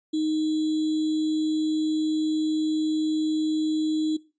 sine tone with sample-and-hold, 311.1 Hz, D#4, in tune, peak -22 dBFS, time 0.13-4.17 s, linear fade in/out 10 ms, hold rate 3675 Hz, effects noise-tail reverb RT60 0.3 s tail -19 dB re dry + resampled to 16000 Hz

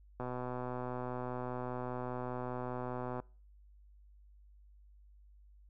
click train, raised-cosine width 1 ms, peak -26 dBFS, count 376, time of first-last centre 0.2-3.2 s, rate 125 Hz, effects noise-tail reverb RT60 0.4 s tail -25 dB re dry + added 50 Hz sine -57 dBFS peak until 5.69 s

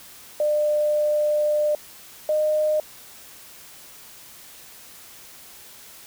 sine tone pair in turn, 599 / 611.9 Hz, D5 / D#5, +34 / -29 cents, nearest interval unison, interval 37 cents, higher second, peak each -18 dBFS, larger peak neither, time 0.4-1.75 / 2.29-2.8 s, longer first, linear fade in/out 2 ms, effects white hiss -45 dBFS RMS until 6.06 s

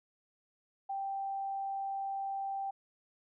sine tone, 784 Hz, G5, in tune, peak -34 dBFS, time 0.89-2.71 s, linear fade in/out 10 ms, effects none

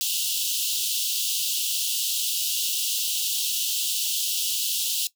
pink high-pass noise, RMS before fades -26 dBFS, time 0.01-5.07 s, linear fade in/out 0 ms, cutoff 2800 Hz, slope 96 dB/octave, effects noise-tail reverb RT60 0.1 s tail -17 dB re dry

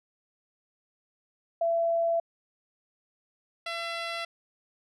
sine / 10% pulse tone pair in turn, 671 / 674.3 Hz, E5 / E5, +31 / +39 cents, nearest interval unison, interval 8 cents, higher second, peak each -23 dBFS, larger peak neither, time 1.61-2.2 / 3.66-4.25 s, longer neither, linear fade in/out 5 ms, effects low-pass 6000 Hz 12 dB/octave

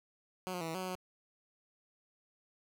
10% pulse tone with pitch steps, 184.7 / 178.7 / 163.8 / 162.1 / 186.4 / 185.1 / 183.5 Hz, F#3 / F3 / E3 / E3 / F#3 / F#3 / F#3, -3 / +40 / -11 / -29 / +13 / +1 / -14 cents, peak -29 dBFS, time 0.47-0.953 s, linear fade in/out 0 ms, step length 69 ms, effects none

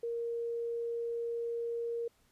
sine tone, 467.3 Hz, A#4, 4 cents sharp, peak -33 dBFS, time 0.03-2.08 s, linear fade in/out 5 ms, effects pink hiss -70 dBFS RMS until 2.31 s + resampled to 32000 Hz

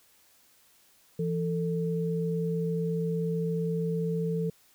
sine tone pair together, 166.9 / 445.6 Hz, E3 / A4, +22 / +22 cents, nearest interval octave + perfect fourth, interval 1700 cents, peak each -28 / -31 dBFS, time 1.19-4.5 s, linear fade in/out 5 ms, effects white hiss -62 dBFS RMS until 4.74 s

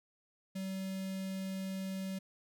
square tone with notch filter, 190.9 Hz, G3, 46 cents flat, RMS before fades -39 dBFS, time 0.55-2.19 s, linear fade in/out 10 ms, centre 1100 Hz, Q 0.87, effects none

